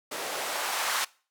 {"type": "noise with band-pass filter sweep", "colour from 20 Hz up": "blue", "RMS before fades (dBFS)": -31, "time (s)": [0.11, 1.05], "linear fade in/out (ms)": 10, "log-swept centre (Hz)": [440, 1200], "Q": 1.3, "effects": ["noise-tail reverb RT60 0.4 s tail -23 dB re dry"]}